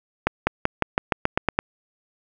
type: accelerating click train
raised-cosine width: 0.5 ms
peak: -3 dBFS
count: 10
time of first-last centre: 0.27-1.59 s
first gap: 200 ms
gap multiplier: 0.92
effects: none